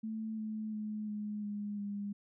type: tone with pitch steps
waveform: sine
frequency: 220 / 216.5 / 213 / 209.6 / 206.2 / 202.9 Hz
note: A3 / A3 / G#3 / G#3 / G#3 / G#3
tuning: 0 / -28 / +44 / +16 / -12 / -40 cents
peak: -36 dBFS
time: 0.03-2.13 s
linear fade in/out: 10 ms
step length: 350 ms
effects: none